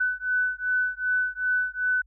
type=beating tone pair; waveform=sine; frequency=1498 / 1500.6 Hz; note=F#6 / F#6; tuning=+21 / +24 cents; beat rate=2.6 Hz; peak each=-26 dBFS; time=0-2.02 s; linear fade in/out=10 ms; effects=added 50 Hz sine -55 dBFS peak until 2.06 s